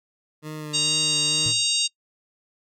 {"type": "tone with vibrato", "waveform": "20% pulse", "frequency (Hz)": 152.1, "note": "D#3", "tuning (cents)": -39, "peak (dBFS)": -27, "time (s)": [0.42, 1.54], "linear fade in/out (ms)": 50, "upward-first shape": "sine", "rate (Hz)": 2.2, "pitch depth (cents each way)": 28}
{"type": "harmonic tone", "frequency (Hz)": 932.3, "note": "A#5", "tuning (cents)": 0, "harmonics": [3, 4, 5, 6, 7, 8, 9], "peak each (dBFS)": [-27, -24, -26, -33, -30, -32, -29], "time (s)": [0.73, 1.88], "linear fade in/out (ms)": 20}
{"type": "tone with exponential decay", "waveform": "sine", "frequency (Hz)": 112.8, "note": "A2", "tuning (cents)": 44, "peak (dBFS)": -25, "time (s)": [1.46, 1.71], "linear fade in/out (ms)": 0, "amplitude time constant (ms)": 53}
{"effects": ["noise-tail reverb RT60 0.1 s tail -25 dB re dry"]}